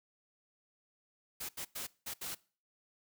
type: noise bursts at uneven times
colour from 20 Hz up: white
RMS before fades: -41 dBFS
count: 5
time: 1.4-1.49 / 1.57-1.65 / 1.75-1.87 / 2.06-2.14 / 2.21-2.35 s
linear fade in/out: 10 ms
effects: noise-tail reverb RT60 0.4 s tail -22 dB re dry